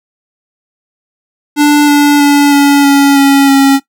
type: tone with pitch steps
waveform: square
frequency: 293.7 / 290.3 / 287 / 283.7 / 280.4 / 277.2 / 274 Hz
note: D4 / D4 / D4 / C#4 / C#4 / C#4 / C#4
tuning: 0 / -20 / -40 / +40 / +20 / 0 / -20 cents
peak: -4 dBFS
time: 1.56-3.8 s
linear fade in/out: 50 ms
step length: 320 ms
effects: noise-tail reverb RT60 0.1 s tail -17 dB re dry